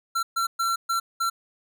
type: tone bursts at uneven times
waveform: square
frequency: 1355 Hz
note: E6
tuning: 47 cents sharp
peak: -23 dBFS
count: 5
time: 0.15-0.23 / 0.36-0.47 / 0.59-0.76 / 0.89-1 / 1.2-1.3 s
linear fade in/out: 10 ms
effects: none